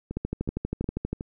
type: two click trains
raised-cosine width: 3 ms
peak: -15 / -20 dBFS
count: 13 / 4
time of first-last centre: 0.17-1.13 / 0.11-1.209 s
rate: 12.5 / 2.73 Hz
effects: none